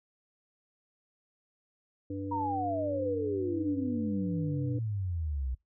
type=harmonic tone; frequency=98 Hz; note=G2; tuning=in tune; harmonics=1 / 3 / 5; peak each=-39 / -35 / -42 dBFS; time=2.1-4.79 s; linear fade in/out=5 ms
type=exponential sweep; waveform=sine; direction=down; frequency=960 to 60.9 Hz; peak=-30 dBFS; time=2.31-5.55 s; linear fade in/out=10 ms
effects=noise-tail reverb RT60 0.2 s tail -26 dB re dry